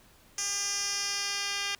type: tone with band-pass filter sweep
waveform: 10% pulse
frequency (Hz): 401.4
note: G4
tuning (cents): +41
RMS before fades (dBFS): -32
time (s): 0.38-1.75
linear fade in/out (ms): 2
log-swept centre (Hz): 6500 to 3900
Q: 2.8
effects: pink hiss -59 dBFS RMS until 1.79 s